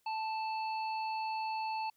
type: harmonic tone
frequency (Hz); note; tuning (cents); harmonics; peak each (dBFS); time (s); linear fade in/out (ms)
880; A5; 0; 1 / 3 / 5; -34 / -44 / -48; 0.06-1.9; 5
effects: white hiss -75 dBFS RMS until 1.96 s